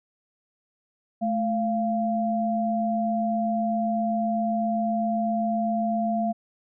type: tone pair together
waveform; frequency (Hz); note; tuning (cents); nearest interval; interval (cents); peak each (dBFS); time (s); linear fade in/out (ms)
sine; 217.7 / 690; A3 / F5; -18 / -21; octave + minor sixth; 1997; -25; 1.21-6.33; 20
effects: none